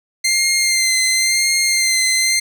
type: tone with vibrato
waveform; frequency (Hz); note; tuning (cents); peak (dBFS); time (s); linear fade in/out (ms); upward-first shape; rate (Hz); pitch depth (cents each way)
15% pulse; 2093; C7; 0; -7; 0.24-2.4; 10; sine; 0.95; 29
effects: none